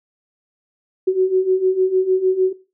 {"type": "beating tone pair", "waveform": "sine", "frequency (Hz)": [370, 376.6], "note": ["F#4", "F#4"], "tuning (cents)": [0, 31], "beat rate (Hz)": 6.6, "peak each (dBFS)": [-18, -15], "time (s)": [1.07, 2.53], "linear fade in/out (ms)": 10, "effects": ["noise-tail reverb RT60 0.3 s tail -17 dB re dry"]}